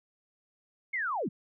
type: linear sweep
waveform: sine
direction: down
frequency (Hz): 2217 to 132.4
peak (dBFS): -29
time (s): 0.93-1.29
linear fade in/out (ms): 10
effects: none